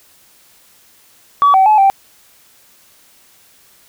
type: tone with pitch steps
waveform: sine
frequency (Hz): 1140 / 765 / 856 / 782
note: C#6 / G5 / A5 / G5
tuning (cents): +48 / -42 / -48 / -4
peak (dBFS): -5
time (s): 1.42-1.9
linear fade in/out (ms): 0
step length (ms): 120
effects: tanh soft clip ceiling -3 dBFS + white hiss -49 dBFS RMS until 3.88 s